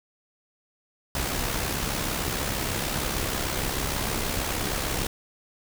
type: noise with amplitude modulation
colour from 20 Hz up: pink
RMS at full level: -26 dBFS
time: 1.15-5.07 s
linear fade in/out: 2 ms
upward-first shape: sine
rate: 66.5 Hz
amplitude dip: 50%
effects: none